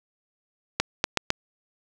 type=clicks; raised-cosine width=0.2 ms; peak=-3 dBFS; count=4; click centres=0.8 / 1.041 / 1.173 / 1.304 s; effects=none